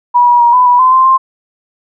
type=tone with pitch steps; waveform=sine; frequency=971 / 965 / 950 / 1000 / 978 / 1027 / 1043 / 1053 Hz; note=B5 / B5 / A#5 / B5 / B5 / C6 / C6 / C6; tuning=-30 / -40 / +33 / +21 / -17 / -33 / -6 / +11 cents; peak=-4 dBFS; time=0.14-1.18 s; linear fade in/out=20 ms; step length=130 ms; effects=none